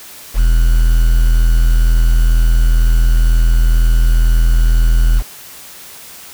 triangle tone with quantisation, 41.04 Hz, E1, 7 cents flat, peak -5 dBFS, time 0.34-5.23 s, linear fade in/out 50 ms, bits 5, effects white hiss -35 dBFS RMS until 6.33 s

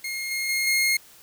sawtooth tone with level steps, 2144 Hz, C7, 42 cents sharp, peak -25 / -22 / -19 / -16 dBFS, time 0.04-0.97 s, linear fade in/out 5 ms, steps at 0.31 / 0.49 / 0.67 s, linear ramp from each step 2 ms, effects white hiss -51 dBFS RMS until 1.22 s

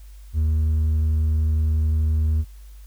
triangle tone with hard clipping, 77.78 Hz, D#2, in tune, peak -16 dBFS, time 0.33-2.45 s, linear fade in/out 50 ms, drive 1 dB, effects added 50 Hz sine -39 dBFS peak until 2.86 s + white hiss -57 dBFS RMS until 2.86 s

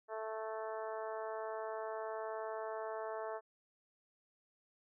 harmonic tone, 219.7 Hz, A3, 2 cents flat, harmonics 2 / 3 / 4 / 5 / 6 / 7 / 8, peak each -44 / -43 / -47 / -49 / -52 / -56 / -56 dBFS, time 0.08-3.41 s, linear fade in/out 50 ms, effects none

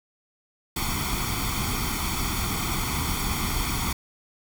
pink noise with comb filter, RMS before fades -27 dBFS, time 0.76-3.93 s, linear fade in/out 5 ms, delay 0.89 ms, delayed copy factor +0.8, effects none

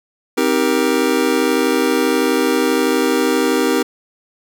square chord, C minor seventh, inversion none, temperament just, 261.6 / 314 / 392.4 / 470.9 Hz, C4 / Eb4 / G4 / Bb4, 0 / +16 / +2 / +18 cents, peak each -20 dBFS, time 0.37-3.83 s, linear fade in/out 10 ms, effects none

